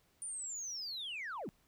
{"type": "linear sweep", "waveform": "sine", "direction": "down", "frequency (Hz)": [9397, 138.1], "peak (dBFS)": -38, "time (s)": [0.22, 1.49], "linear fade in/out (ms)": 0, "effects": ["tanh soft clip ceiling -37 dBFS", "pink hiss -72 dBFS RMS until 1.67 s"]}